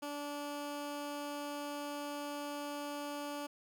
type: tone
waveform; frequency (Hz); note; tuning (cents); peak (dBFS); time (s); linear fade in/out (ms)
15% pulse; 290; D4; -22; -33; 0.02-3.47; 10
effects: none